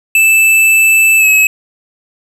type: tone with pitch glide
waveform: square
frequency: 2637 to 2571 Hz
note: E7 to E7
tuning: 0 to -44 cents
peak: -6 dBFS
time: 0.15-1.47 s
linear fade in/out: 2 ms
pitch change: -44 cents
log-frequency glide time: 1.18-1.26 s
effects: none